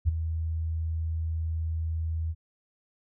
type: tone with ADSR envelope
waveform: sine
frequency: 80.9 Hz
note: E2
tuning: 32 cents flat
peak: -17 dBFS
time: 0.05-2.35 s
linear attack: 34 ms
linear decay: 14 ms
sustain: -10 dB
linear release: 47 ms
effects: none